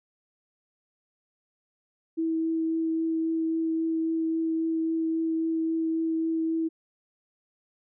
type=tone with vibrato; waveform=sine; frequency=324.5 Hz; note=E4; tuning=27 cents flat; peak=-24 dBFS; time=2.17-6.69 s; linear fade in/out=20 ms; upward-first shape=triangle; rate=3.7 Hz; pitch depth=10 cents each way; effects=none